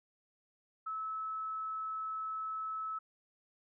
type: tone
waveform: sine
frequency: 1300 Hz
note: E6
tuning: 24 cents flat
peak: -36 dBFS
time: 0.86-2.99 s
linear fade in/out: 10 ms
effects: none